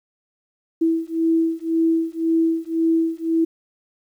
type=beating tone pair; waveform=sine; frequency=326.5 / 328.4 Hz; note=E4 / E4; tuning=-17 / -6 cents; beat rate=1.9 Hz; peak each=-20 dBFS; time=0.81-3.45 s; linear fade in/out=10 ms; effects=9-bit